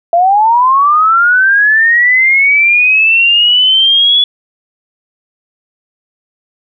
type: linear sweep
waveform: sine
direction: up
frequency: 668 to 3422 Hz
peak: -5 dBFS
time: 0.13-4.24 s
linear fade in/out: 2 ms
effects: none